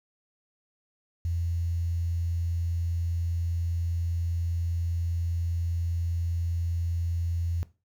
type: tone with quantisation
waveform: sine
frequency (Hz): 85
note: F2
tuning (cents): -46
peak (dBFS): -26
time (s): 1.25-7.63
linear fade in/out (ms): 0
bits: 9
effects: noise-tail reverb RT60 0.3 s tail -17 dB re dry